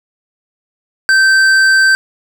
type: tone with hard clipping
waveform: triangle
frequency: 1554 Hz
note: G6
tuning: 16 cents flat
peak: -8 dBFS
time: 1.09-1.95 s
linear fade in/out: 0 ms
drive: 13 dB
effects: none